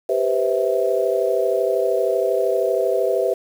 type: chord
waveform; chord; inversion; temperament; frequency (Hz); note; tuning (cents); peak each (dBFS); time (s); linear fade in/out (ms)
sine; C major seventh; second; just; 392.4 / 490.5 / 523.3 / 654.1; G4 / B4 / C5 / E5; +2 / -12 / 0 / -14; -22 / -22 / -23 / -22; 0.09-3.34; 5
effects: 7-bit